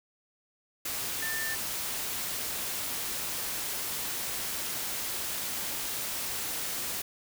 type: tone in noise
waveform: sine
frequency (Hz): 1786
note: A6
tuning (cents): +25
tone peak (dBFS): -33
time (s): 1.22-1.55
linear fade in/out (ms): 5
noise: white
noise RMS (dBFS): -34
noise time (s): 0.85-7.02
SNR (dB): -2
effects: none